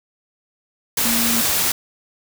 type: tone in noise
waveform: sine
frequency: 233.1 Hz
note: A#3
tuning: in tune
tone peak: -22 dBFS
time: 1.05-1.41 s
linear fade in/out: 5 ms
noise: white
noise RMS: -19 dBFS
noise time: 0.97-1.72 s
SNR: -6 dB
effects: none